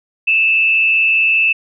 sine tone with frequency modulation, 2637 Hz, E7, in tune, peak -10 dBFS, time 0.27-1.53 s, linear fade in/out 10 ms, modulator 141 Hz, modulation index 0.45, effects none

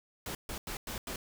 pink noise bursts at uneven times, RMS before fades -39 dBFS, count 5, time 0.26-0.35 / 0.49-0.58 / 0.67-0.77 / 0.87-0.98 / 1.07-1.16 s, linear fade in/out 2 ms, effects none

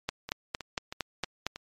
two click trains, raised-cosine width 0.2 ms, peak -20 / -12 dBFS, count 5 / 7, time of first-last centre 0.29-1.56 / 0.09-1.466 s, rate 3.15 / 4.36 Hz, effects MP3 64 kbps

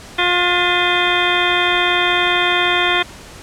harmonic tone with a mistuned harmonic, 355 Hz, F4, 28 cents sharp, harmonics 1 / 2 / 3 / 4 / 5 / 6 / 7 / 9 / 10, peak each -22 / -22 / -22 / -22 / -22 / -22 / -22 / -22 / -22 dBFS, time 0.18-3.03 s, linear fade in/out 10 ms, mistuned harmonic 6, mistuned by -59 cents, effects pink hiss -37 dBFS RMS until 3.42 s + low-pass 9000 Hz 12 dB/octave

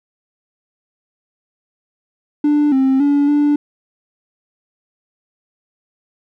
triangle tone with pitch steps, 295.1 / 265.6 / 286.2 / 292.5 Hz, D4 / C4 / D4 / D4, +8 / +26 / -45 / -7 cents, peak -8 dBFS, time 2.44-3.56 s, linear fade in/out 5 ms, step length 280 ms, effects tanh soft clip ceiling -5 dBFS

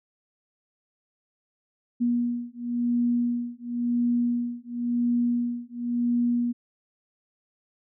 sine beating tone pair, 239.6 / 240.55 Hz, A#3 / B3, +48 / -45 cents, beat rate 0.95 Hz, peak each -26 dBFS, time 2-6.53 s, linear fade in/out 20 ms, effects none

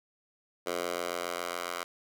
10% pulse tone with high-pass filter sweep, 87.31 Hz, F2, in tune, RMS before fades -35 dBFS, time 0.66-1.84 s, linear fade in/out 10 ms, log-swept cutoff 500 to 890 Hz, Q 1.3, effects none

